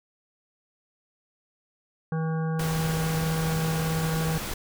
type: harmonic tone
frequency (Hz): 160.5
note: E3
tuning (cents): -46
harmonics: 1 / 3 / 5 / 7 / 9 / 10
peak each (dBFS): -25 / -35 / -39 / -42 / -44 / -45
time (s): 2.12-4.38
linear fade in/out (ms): 2
type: noise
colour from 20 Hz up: pink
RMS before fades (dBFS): -33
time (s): 2.59-4.54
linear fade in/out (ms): 5
effects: none